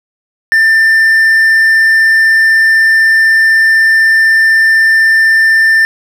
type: tone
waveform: triangle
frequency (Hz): 1788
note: A6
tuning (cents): +27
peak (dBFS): -3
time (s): 0.52-5.85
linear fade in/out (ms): 0
effects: none